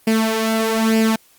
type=tone with flanger; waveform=sawtooth; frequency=222.2 Hz; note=A3; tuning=17 cents sharp; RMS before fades=-17 dBFS; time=0.07-1.16 s; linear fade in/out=5 ms; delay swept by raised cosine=0.39 to 3.09 ms; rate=1.1 Hz; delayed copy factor=+0.65; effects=white hiss -53 dBFS RMS until 1.38 s + Opus 32 kbps